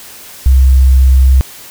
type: tone with vibrato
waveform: sine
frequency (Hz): 65.41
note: C2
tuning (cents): 0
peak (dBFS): -3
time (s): 0.46-1.41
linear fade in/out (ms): 0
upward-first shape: triangle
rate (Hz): 20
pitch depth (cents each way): 8
effects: white hiss -33 dBFS RMS until 1.7 s